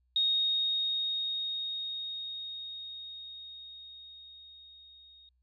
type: tone with level ramp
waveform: sine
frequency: 3729 Hz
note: A#7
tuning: in tune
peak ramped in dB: -24 to -54 dBFS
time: 0.16-5.29 s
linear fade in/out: 2 ms
effects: added 62 Hz sine -69 dBFS peak until 5.42 s